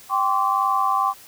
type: chord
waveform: sine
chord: G suspended fourth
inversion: none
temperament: equal with one note detuned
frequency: 784 / 1046.5 / 1148.5 Hz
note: G5 / C6 / D6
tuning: 0 / 0 / -39 cents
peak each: -23 / -22 / -21 dBFS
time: 0.09-1.14 s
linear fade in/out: 50 ms
effects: white hiss -46 dBFS RMS until 1.27 s